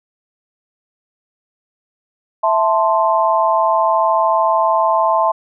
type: chord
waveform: sine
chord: A minor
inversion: second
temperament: equal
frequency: 659.3 / 880 / 1046.5 Hz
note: E5 / A5 / C6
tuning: 0 / 0 / 0 cents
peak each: -16 dBFS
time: 2.43-5.32 s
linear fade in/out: 10 ms
effects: none